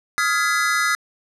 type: chord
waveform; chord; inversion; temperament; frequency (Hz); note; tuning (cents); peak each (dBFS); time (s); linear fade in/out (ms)
square; F half-diminished seventh; third; just; 1257.2 / 1396.9 / 1676.3 / 2012; Eb6 / F6 / Ab6 / Cb7; +18 / 0 / +16 / +32; -24; 0.18-0.95; 0
effects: low-pass 11000 Hz 12 dB/octave